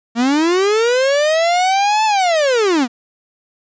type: linear two-way sweep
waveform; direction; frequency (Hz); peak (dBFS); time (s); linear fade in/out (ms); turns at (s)
45% pulse; up then down; 226 to 881 to 226; -12; 0.15-2.88; 50; 2.05
effects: resampled to 16000 Hz